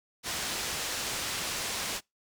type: low-pass noise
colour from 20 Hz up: white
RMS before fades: -34 dBFS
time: 0.23-2.01 s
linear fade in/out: 50 ms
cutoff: 7100 Hz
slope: 12 dB/octave
effects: noise-tail reverb RT60 0.2 s tail -26 dB re dry